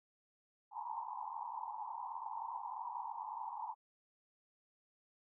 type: band-pass noise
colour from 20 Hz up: white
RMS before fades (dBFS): -44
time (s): 0.71-3.75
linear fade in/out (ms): 50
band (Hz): 830 to 1000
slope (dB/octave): 96
effects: none